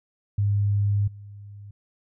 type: tone with level steps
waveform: sine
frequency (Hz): 101.7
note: G#2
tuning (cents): -36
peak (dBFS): -19 / -39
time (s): 0.38-1.71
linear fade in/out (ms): 5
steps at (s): 1.07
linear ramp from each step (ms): 10
effects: none